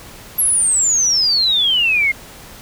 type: exponential sweep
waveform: sine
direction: down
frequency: 11540 to 2099 Hz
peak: -12 dBFS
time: 0.38-2.12 s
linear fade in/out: 10 ms
effects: pink hiss -38 dBFS RMS until 2.61 s